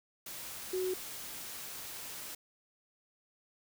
sine tone in noise, 370.5 Hz, F#4, 2 cents sharp, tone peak -31 dBFS, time 0.73-0.94 s, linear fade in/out 5 ms, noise white, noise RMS -44 dBFS, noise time 0.26-2.35 s, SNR +10 dB, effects none

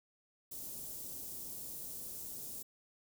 white band-stop noise, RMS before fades -45 dBFS, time 0.51-2.63 s, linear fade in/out 10 ms, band 430 to 7900 Hz, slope 12 dB/octave, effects none

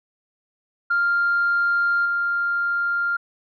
sine tone with level steps, 1396.9 Hz, F6, in tune, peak -16 / -19 dBFS, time 0.9-3.17 s, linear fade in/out 10 ms, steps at 2.05 s, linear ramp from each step 10 ms, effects tanh soft clip ceiling -13 dBFS

